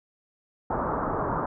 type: low-pass noise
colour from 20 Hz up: white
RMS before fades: -28 dBFS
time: 0.7-1.46 s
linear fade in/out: 5 ms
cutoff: 1300 Hz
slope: 48 dB/octave
effects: none